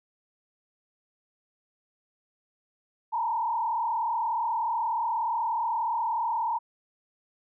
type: tone with frequency modulation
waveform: sine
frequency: 921 Hz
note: A#5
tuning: 21 cents flat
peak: -25 dBFS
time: 3.12-6.59 s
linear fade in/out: 20 ms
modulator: 36.7 Hz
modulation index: 1.4
effects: none